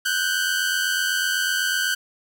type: tone pair together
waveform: sawtooth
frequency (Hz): 1480 / 1568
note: F#6 / G6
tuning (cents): 0 / 0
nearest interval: minor second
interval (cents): 100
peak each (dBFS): -20 / -20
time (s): 0.05-1.95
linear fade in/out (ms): 10
effects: 8-bit